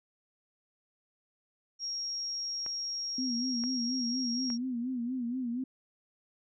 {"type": "tone", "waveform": "sine", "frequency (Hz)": 5588, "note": "F8", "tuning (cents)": 0, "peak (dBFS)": -33, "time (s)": [1.79, 4.58], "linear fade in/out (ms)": 50}
{"type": "clicks", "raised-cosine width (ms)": 0.5, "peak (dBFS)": -30, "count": 3, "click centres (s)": [2.663, 3.638, 4.502]}
{"type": "tone with vibrato", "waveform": "sine", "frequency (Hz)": 246.9, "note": "B3", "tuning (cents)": 0, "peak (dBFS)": -31, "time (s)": [3.18, 5.64], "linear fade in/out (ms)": 5, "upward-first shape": "sine", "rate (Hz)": 4.2, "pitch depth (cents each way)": 100}
{"effects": []}